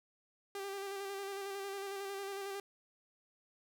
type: tone with vibrato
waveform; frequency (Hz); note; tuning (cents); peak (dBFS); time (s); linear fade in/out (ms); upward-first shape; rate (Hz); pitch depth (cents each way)
sawtooth; 394.8; G4; +12; -36; 0.55-2.6; 2; square; 11; 24
effects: none